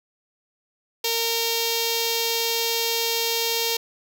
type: tone with notch filter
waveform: 5% pulse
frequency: 460.3 Hz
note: A#4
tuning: 22 cents flat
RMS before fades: -24 dBFS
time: 1.04-3.77 s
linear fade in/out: 5 ms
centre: 1500 Hz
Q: 0.67
effects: none